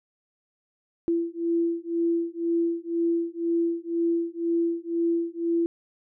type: beating tone pair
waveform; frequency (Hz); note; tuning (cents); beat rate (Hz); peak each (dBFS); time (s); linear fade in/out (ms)
sine; 335.9 / 337.9; E4 / E4; +33 / +43; 2; -26; 1.08-5.66; 0
effects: none